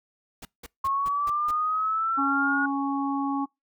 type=noise bursts; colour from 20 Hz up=pink; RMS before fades=-41 dBFS; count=6; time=0.42-1.512 s; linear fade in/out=5 ms; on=32 ms; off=180 ms
type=linear sweep; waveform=sine; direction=up; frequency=1081 to 1450 Hz; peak=-23 dBFS; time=0.84-2.66 s; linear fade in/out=5 ms
type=harmonic tone; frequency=277.2 Hz; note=C#4; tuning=in tune; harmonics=1 / 3 / 4; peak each=-26 / -31 / -32 dBFS; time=2.17-3.46 s; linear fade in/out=20 ms
effects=noise-tail reverb RT60 0.2 s tail -25 dB re dry